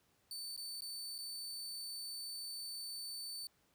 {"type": "tone with dropouts", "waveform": "sawtooth", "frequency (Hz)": 4533, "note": "C#8", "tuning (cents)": 38, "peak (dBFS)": -40, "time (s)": [0.31, 3.47], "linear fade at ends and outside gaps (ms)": 1, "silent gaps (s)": [[0.564, 0.576], [0.807, 0.82], [1.181, 1.187]], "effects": ["pink hiss -74 dBFS RMS until 3.74 s", "high-pass 60 Hz 12 dB/octave"]}